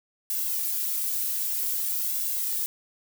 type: noise with flanger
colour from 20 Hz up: violet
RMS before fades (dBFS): -28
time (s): 0.3-2.66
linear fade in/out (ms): 0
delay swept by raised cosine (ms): 1.6 to 2.9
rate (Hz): 0.52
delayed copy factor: -0.95
effects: none